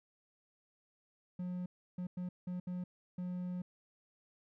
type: tone bursts at uneven times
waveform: triangle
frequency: 180 Hz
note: F#3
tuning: 47 cents flat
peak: -35 dBFS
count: 6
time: 1.39-1.66 / 1.98-2.07 / 2.17-2.29 / 2.47-2.6 / 2.67-2.84 / 3.18-3.62 s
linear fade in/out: 5 ms
effects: none